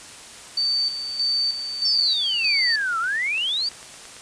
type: tone with tremolo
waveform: sine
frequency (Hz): 4567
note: D8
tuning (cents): -49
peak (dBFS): -19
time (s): 0.57-2.76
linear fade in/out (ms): 5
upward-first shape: square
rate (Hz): 1.6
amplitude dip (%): 60
type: exponential two-way sweep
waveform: sine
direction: down then up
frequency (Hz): 5470 to 1300 to 4788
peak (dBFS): -21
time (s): 1.85-3.69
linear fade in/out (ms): 5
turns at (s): 2.99
type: click train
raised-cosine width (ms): 0.2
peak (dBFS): -25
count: 15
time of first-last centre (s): 2.59-4.167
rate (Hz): 8.88
effects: white hiss -41 dBFS RMS until 4.21 s + resampled to 22050 Hz